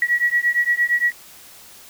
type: beating tone pair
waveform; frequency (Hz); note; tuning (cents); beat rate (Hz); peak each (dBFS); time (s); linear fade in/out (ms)
sine; 1920 / 1928.7; B6 / B6; -49 / -42; 8.7; -19; 0.02-1.12; 2
effects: white hiss -44 dBFS RMS until 1.89 s